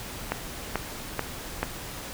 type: click train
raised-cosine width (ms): 0.5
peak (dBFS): -10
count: 4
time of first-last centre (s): 0.32-1.63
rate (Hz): 2.29
effects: pink hiss -38 dBFS RMS until 2.13 s